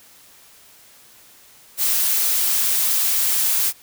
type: noise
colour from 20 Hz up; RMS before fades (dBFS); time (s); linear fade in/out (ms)
blue; -19; 1.77-3.73; 50
effects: white hiss -49 dBFS RMS until 3.82 s